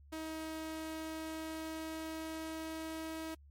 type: tone with pitch glide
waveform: sawtooth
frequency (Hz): 317.4 to 320.5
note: D#4 to E4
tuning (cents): +35 to -49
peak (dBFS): -36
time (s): 0.12-3.35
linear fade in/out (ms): 10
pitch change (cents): +16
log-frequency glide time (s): 0.58-3.17
effects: added 71 Hz sine -56 dBFS peak until 3.5 s + MP3 64 kbps